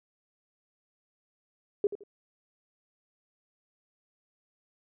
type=tone with echo; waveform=sine; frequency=407.3 Hz; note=G#4; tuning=34 cents flat; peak=-21 dBFS; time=1.84-1.87 s; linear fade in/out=2 ms; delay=83 ms; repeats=2; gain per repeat=-12 dB; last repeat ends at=2.036 s; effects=none